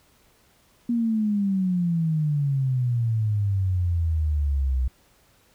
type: exponential sweep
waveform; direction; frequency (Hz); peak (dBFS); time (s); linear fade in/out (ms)
sine; down; 240 to 62.3; -20; 0.89-4.88; 5
effects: pink hiss -60 dBFS RMS until 5.54 s